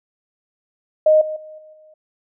sine tone with level steps, 620 Hz, D#5, 6 cents flat, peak -9 / -23 / -35 / -41 / -45 dBFS, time 1.06-1.94 s, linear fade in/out 5 ms, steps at 1.21 / 1.36 / 1.58 / 1.73 s, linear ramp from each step 5 ms, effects none

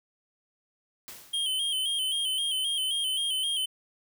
white noise with exponential decay, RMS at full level -41 dBFS, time 1.08-1.68 s, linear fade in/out 0 ms, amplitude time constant 130 ms
square tone with vibrato, 3136 Hz, G7, in tune, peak -27 dBFS, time 1.33-3.66 s, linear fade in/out 10 ms, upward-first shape square, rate 3.8 Hz, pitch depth 50 cents each way
effects none

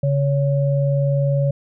sine tone pair together, 140 / 560 Hz, C#3 / C#5, +18 / +18 cents, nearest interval 2 octaves, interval 2400 cents, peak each -16 / -22 dBFS, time 0.03-1.51 s, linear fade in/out 5 ms, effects none

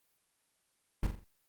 brown noise with echo, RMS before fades -29 dBFS, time 1.03-1.07 s, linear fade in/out 2 ms, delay 43 ms, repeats 4, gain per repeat -7 dB, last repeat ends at 1.242 s, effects white hiss -75 dBFS RMS until 1.48 s + Opus 32 kbps

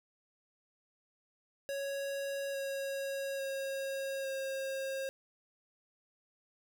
square tone with pitch steps, 554.4 / 548.7 / 543 / 537.4 Hz, C#5 / C#5 / C#5 / C5, 0 / -18 / -36 / +46 cents, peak -36 dBFS, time 1.69-5.09 s, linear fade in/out 0 ms, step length 850 ms, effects none

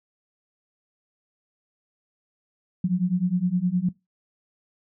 sine beating tone pair, 174.8 / 184.5 Hz, F3 / F#3, +2 / -5 cents, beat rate 9.7 Hz, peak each -24 / -22 dBFS, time 2.84-3.89 s, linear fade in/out 5 ms, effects noise-tail reverb RT60 0.2 s tail -20 dB re dry

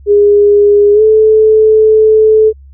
sine tone with pitch glide, 410.3 to 434.7 Hz, G#4 to A4, -21 to -21 cents, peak -3 dBFS, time 0.06-2.53 s, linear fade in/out 50 ms, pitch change +100 cents, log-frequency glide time 0.93-1.02 s, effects added 68 Hz sine -33 dBFS peak until 2.73 s

